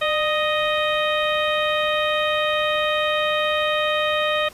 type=harmonic tone with a mistuned harmonic; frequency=622.3 Hz; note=D#5; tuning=in tune; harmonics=1 / 2 / 3 / 4 / 5 / 6; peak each=-22 / -25 / -27 / -28 / -29 / -30 dBFS; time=0.01-4.49 s; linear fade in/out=10 ms; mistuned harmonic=1; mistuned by=-50 cents; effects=pink hiss -45 dBFS RMS until 4.53 s + resampled to 32000 Hz